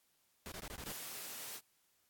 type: noise bursts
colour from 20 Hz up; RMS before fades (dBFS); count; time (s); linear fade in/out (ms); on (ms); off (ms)
pink; -47; 6; 0.46-0.919; 0; 59; 21
type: high-pass noise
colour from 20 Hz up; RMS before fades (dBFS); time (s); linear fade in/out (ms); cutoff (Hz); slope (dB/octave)
white; -46; 0.84-1.61; 50; 130; 12
effects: white hiss -75 dBFS RMS until 2.09 s + AAC 64 kbps